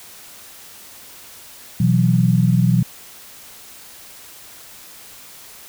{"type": "chord", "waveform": "sine", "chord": "B suspended fourth", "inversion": "none", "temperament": "equal", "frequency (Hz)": [123.47, 164.81, 185], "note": ["B2", "E3", "F#3"], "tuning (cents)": [0, 0, 0], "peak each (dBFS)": [-16, -17, -17], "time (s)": [1.8, 2.83], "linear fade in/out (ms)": 5, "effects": ["white hiss -41 dBFS RMS until 5.68 s"]}